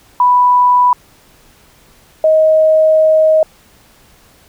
sine tone pair in turn, 988 / 629.1 Hz, B5 / D#5, 0 / +19 cents, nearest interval minor sixth, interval 781 cents, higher first, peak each -6 dBFS, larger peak neither, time 0.2-0.93 / 2.24-3.43 s, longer second, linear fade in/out 2 ms, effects pink hiss -47 dBFS RMS until 4.48 s

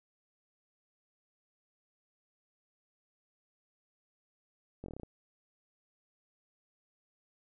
slowing click train, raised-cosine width 2 ms, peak -30 dBFS, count 8, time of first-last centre 4.84-5.033 s, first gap 21 ms, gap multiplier 1.09, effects none

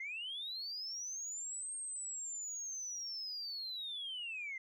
sine linear two-way sweep, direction up then down, 2042 to 8550 to 2042 Hz, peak -39 dBFS, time 0-4.58 s, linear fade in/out 5 ms, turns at 1.75 s, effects tanh soft clip ceiling -36 dBFS

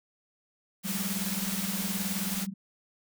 white noise, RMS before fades -34 dBFS, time 0.83-2.47 s, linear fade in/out 50 ms
sine tone with tremolo, 194.2 Hz, G3, 16 cents flat, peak -28 dBFS, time 0.84-2.54 s, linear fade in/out 20 ms, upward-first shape sine, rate 19 Hz, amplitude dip 90%
effects none

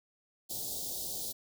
white band-stop noise, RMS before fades -38 dBFS, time 0.49-1.33 s, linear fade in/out 20 ms, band 780 to 3600 Hz, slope 48 dB/octave, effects none

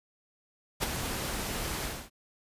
pink noise with ADSR envelope, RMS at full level -27 dBFS, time 0.8-2.1 s, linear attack 30 ms, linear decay 21 ms, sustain -7 dB, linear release 260 ms, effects resampled to 32000 Hz

